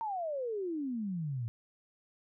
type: exponential sweep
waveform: sine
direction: down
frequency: 925 to 110.4 Hz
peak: -33 dBFS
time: 0.01-1.48 s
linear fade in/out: 0 ms
effects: none